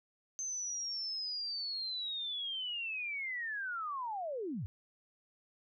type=linear sweep; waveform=sine; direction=down; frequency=6272 to 77 Hz; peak=-36 dBFS; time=0.39-4.66 s; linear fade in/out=0 ms; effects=none